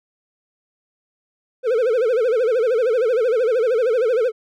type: tone with vibrato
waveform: triangle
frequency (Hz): 473.9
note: A#4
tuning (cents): +28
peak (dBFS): -13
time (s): 1.63-4.32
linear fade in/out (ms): 50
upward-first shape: sine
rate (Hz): 13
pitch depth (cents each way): 170
effects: none